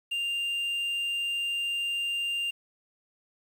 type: tone with quantisation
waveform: triangle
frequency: 2793 Hz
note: F7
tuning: 1 cent flat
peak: -26 dBFS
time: 0.11-2.51 s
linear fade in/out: 10 ms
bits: 9
effects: none